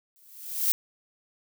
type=noise with exponential growth; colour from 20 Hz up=violet; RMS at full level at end=-21 dBFS; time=0.16-0.72 s; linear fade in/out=0 ms; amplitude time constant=120 ms; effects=none